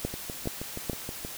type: two click trains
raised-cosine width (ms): 2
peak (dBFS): -15 / -22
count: 3 / 8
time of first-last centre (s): 0.05-0.897 / 0.14-1.249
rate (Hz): 2.36 / 6.31
effects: white hiss -40 dBFS RMS until 1.37 s